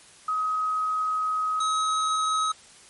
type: tone pair in turn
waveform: sine / square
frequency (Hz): 1265 / 1274.5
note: D#6 / D#6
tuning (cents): +28 / +41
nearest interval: unison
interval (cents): 13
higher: second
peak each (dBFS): -23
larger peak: neither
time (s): 0.28-1.6 / 1.6-2.52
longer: first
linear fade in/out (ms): 5
effects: white hiss -51 dBFS RMS until 2.89 s + MP3 48 kbps